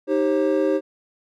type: chord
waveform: triangle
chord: C minor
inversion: first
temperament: equal with one note detuned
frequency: 311.1 / 392 / 536.4 Hz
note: Eb4 / G4 / C5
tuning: 0 / 0 / +43 cents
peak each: -20 dBFS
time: 0.07-0.81 s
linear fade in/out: 50 ms
effects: none